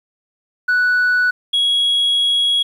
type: tone pair in turn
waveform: sine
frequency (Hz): 1480 / 3322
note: F#6 / G#7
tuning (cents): 0 / 0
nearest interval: octave + major second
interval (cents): 1400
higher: second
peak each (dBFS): -10 / -11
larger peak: first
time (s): 0.68-1.31 / 1.53-2.63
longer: second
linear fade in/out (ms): 10
effects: tanh soft clip ceiling -11 dBFS + 8-bit